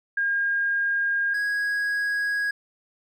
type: tone pair in turn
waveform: sine / triangle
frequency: 1618 / 1653.9 Hz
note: G#6 / G#6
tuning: -46 / -8 cents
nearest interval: unison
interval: 38 cents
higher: second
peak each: -21 dBFS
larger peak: neither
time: 0.17-1.34 / 1.34-2.51 s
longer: neither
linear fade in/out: 5 ms
effects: none